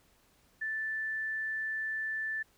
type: tone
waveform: sine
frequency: 1760 Hz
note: A6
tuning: in tune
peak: -32 dBFS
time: 0.61-2.43 s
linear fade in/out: 10 ms
effects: pink hiss -67 dBFS RMS until 2.57 s